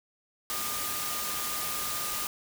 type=tone in noise; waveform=sine; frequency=1215 Hz; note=D#6; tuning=42 cents flat; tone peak=-39 dBFS; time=0.5-2.27 s; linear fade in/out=0 ms; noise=white; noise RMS=-33 dBFS; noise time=0.5-2.27 s; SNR=-9 dB; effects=none